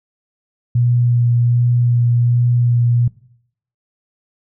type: tone with vibrato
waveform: sine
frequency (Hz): 120.5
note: B2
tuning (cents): -42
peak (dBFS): -11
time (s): 0.75-3.08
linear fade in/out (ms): 5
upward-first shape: sine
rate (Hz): 1.3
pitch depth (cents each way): 12
effects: noise-tail reverb RT60 0.7 s tail -20 dB re dry